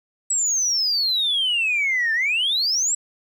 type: exponential two-way sweep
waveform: sine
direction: down then up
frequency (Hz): 7910 to 1760 to 7910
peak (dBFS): -17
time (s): 0.3-2.95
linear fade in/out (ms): 5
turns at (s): 2.13
effects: tanh soft clip ceiling -15 dBFS + 9-bit